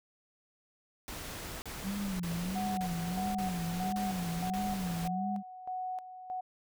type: noise bursts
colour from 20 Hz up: pink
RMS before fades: -42 dBFS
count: 7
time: 1.08-5.076 s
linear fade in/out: 0 ms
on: 540 ms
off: 36 ms
type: tone with vibrato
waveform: sine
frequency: 185 Hz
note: F#3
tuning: in tune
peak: -33 dBFS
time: 1.82-5.43 s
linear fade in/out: 50 ms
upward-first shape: sine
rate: 1.5 Hz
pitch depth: 160 cents each way
type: tone with tremolo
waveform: sine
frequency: 740 Hz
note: F#5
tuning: in tune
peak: -34 dBFS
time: 2.55-6.41 s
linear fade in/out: 10 ms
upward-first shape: square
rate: 1.6 Hz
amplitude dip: 70%
effects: none